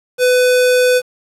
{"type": "tone", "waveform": "square", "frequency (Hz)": 500, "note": "B4", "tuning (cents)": 21, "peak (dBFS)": -10, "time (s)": [0.18, 1.02], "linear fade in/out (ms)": 50, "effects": ["resampled to 32000 Hz", "7-bit"]}